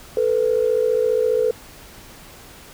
sine tone pair together, 441.3 / 496.1 Hz, A4 / B4, +5 / +8 cents, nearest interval major second, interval 203 cents, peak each -18 dBFS, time 0.17-1.51 s, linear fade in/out 2 ms, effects tanh soft clip ceiling -8 dBFS + pink hiss -43 dBFS RMS until 2.73 s

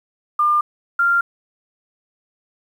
sine tone pair in turn, 1200 / 1389.9 Hz, D6 / F6, +37 / -9 cents, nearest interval minor third, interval 254 cents, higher second, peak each -13 dBFS, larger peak neither, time 0.39-0.61 / 0.99-1.21 s, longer neither, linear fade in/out 5 ms, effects 8-bit

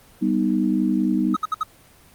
sine chord, G augmented, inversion none, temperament equal, 196 / 246.9 / 311.1 Hz, G3 / B3 / D#4, 0 / 0 / 0 cents, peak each -22 dBFS, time 0.21-1.36 s, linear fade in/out 20 ms
triangle tone bursts, 1270 Hz, D#6, 35 cents sharp, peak -17 dBFS, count 4, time 1.34-1.633 s, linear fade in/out 5 ms, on 26 ms, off 63 ms
effects pink hiss -51 dBFS RMS until 2.14 s + Opus 24 kbps

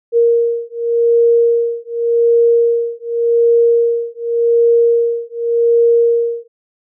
sine beating tone pair, 467.3 / 468.17 Hz, A#4 / A#4, +4 / +7 cents, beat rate 0.87 Hz, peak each -13 dBFS, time 0.12-6.48 s, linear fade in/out 50 ms, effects none

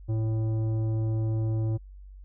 sine tone with tanh clipping, 110.7 Hz, A2, 11 cents sharp, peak -26 dBFS, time 0.08-1.78 s, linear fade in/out 20 ms, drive 11 dB, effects added 48 Hz sine -43 dBFS peak until 2.24 s

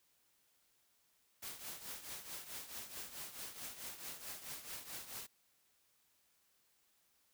white noise with tremolo, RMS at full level -45 dBFS, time 1.42-5.27 s, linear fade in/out 10 ms, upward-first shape triangle, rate 4.6 Hz, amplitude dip 75%, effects white hiss -75 dBFS RMS until 7.33 s

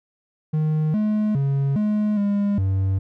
triangle tone with pitch steps, 154.8 / 212.7 / 138.3 / 210.9 / 202.6 / 96.1 Hz, D#3 / G#3 / C#3 / G#3 / G#3 / G2, -9 / +42 / -4 / +27 / -43 / -34 cents, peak -16 dBFS, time 0.53-2.99 s, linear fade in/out 10 ms, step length 410 ms, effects none

